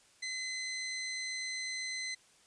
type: tone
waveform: 20% pulse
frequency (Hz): 2042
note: C7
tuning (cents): -43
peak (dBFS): -31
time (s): 0.22-2.15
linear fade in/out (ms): 10
effects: white hiss -64 dBFS RMS until 2.46 s + resampled to 22050 Hz